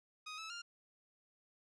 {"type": "tone with pitch steps", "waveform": "15% pulse", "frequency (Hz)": [1251, 1305, 1399], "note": ["D#6", "E6", "F6"], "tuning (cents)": [9, -18, 3], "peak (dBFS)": -38, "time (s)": [0.26, 0.62], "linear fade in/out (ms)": 10, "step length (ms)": 120, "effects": ["resampled to 22050 Hz"]}